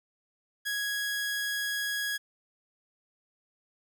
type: tone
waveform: sawtooth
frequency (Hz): 1661.2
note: G#6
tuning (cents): 0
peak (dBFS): -26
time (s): 0.65-2.18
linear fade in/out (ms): 20
effects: none